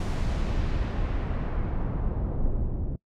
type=noise with low-pass filter sweep; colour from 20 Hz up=brown; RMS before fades=-27 dBFS; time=0-2.96 s; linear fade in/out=5 ms; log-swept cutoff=9200 to 380 Hz; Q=0.75; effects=noise-tail reverb RT60 0.1 s tail -22 dB re dry